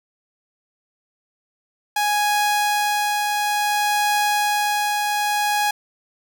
sawtooth tone with tremolo, 830.6 Hz, G#5, in tune, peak -13 dBFS, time 1.96-5.71 s, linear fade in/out 5 ms, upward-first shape triangle, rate 0.57 Hz, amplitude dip 30%, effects none

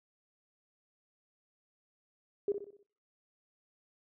sine tone with echo, 405.1 Hz, G#4, 43 cents flat, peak -27 dBFS, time 2.48-2.52 s, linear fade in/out 2 ms, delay 62 ms, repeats 5, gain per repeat -7 dB, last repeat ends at 2.83 s, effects noise-tail reverb RT60 0.5 s tail -22 dB re dry

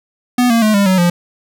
square tone with pitch steps, 246.9 / 230.4 / 214.9 / 200.5 / 187.12 / 174.58 Hz, B3 / A#3 / A3 / G3 / F#3 / F3, 0 / -20 / -41 / +39 / +20 / 0 cents, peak -10 dBFS, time 0.38-1.1 s, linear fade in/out 5 ms, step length 120 ms, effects none

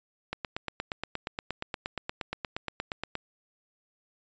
click train, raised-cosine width 0.3 ms, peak -16 dBFS, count 25, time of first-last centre 0.33-3.154 s, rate 8.5 Hz, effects resampled to 16000 Hz

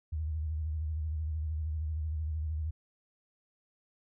sine tone with vibrato, 77.78 Hz, D#2, in tune, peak -31 dBFS, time 0.12-2.71 s, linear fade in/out 10 ms, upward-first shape square, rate 13 Hz, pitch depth 59 cents each way, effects none

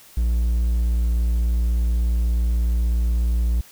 triangle tone, 58.27 Hz, A#1, in tune, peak -15 dBFS, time 0.17-3.61 s, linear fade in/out 5 ms, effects white hiss -48 dBFS RMS until 3.71 s

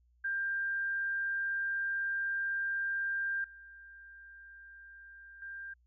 sine tone with level steps, 1591 Hz, G6, 25 cents sharp, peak -31 / -50 / -41 dBFS, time 0.24-5.74 s, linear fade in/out 10 ms, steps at 3.44 / 5.42 s, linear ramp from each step 2 ms, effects added 60 Hz sine -65 dBFS peak until 5.86 s

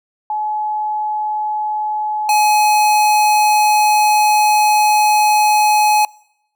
sine / square tone pair in turn, 851 / 845.1 Hz, G#5 / G#5, +42 / +30 cents, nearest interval unison, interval 12 cents, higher first, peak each -17 / -11 dBFS, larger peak second, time 0.3-2.29 / 2.29-6.05 s, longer second, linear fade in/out 2 ms, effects noise-tail reverb RT60 0.8 s tail -25 dB re dry

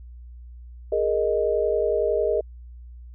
sine chord, Ab suspended second, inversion none, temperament equal, 415.3 / 466.2 / 622.3 Hz, Ab4 / Bb4 / Eb5, 0 / 0 / 0 cents, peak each -24 dBFS, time 0.92-2.41 s, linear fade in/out 5 ms, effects added 60 Hz sine -39 dBFS peak until 3.14 s

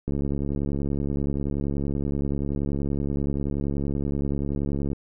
click train, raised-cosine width 3 ms, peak -15 dBFS, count 343, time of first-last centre 0.08-4.931 s, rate 70.5 Hz, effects none

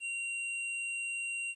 square tone, 2757 Hz, F7, 23 cents flat, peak -35 dBFS, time 0-1.55 s, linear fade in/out 50 ms, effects resampled to 24000 Hz + 12-bit

